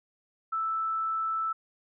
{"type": "tone", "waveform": "sine", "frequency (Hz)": 1318.5, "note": "E6", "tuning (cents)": 0, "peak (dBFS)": -27, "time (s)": [0.52, 1.53], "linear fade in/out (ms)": 10, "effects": []}